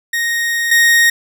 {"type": "tone pair in turn", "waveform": "40% pulse", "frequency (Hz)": [1864.7, 1864.7], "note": ["A#6", "A#6"], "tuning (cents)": [0, 0], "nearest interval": "unison", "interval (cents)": 0, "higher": "neither", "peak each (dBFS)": [-14, -7], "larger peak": "second", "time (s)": [[0.13, 0.71], [0.71, 1.1]], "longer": "first", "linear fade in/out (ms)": 5, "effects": []}